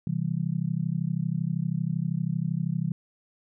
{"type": "chord", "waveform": "sine", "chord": "C major", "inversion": "none", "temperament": "just", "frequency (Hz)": [130.81, 163.52, 196.22], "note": ["C3", "E3", "G3"], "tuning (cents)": [0, -14, 2], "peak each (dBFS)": [-31, -27, -33], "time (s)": [0.07, 2.92], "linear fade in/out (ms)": 2, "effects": []}